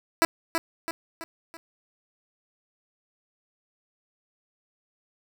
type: tone with echo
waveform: 10% pulse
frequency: 330 Hz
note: E4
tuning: 2 cents sharp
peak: -9 dBFS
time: 0.22-0.25 s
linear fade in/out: 0 ms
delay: 330 ms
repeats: 4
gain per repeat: -6 dB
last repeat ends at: 1.57 s
effects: none